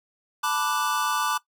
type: chord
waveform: square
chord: B minor seventh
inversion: third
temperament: equal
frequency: 880 / 987.8 / 1174.7 / 1480 Hz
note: A5 / B5 / D6 / F#6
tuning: 0 / 0 / 0 / 0 cents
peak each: -31 / -31 / -27 / -31 dBFS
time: 0.43-1.38 s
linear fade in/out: 10 ms
effects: noise-tail reverb RT60 0.1 s tail -18 dB re dry